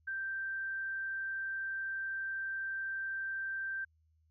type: tone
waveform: sine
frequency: 1568 Hz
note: G6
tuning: in tune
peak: -35 dBFS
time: 0.07-3.85 s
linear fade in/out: 10 ms
effects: added 79 Hz sine -68 dBFS peak until 4.3 s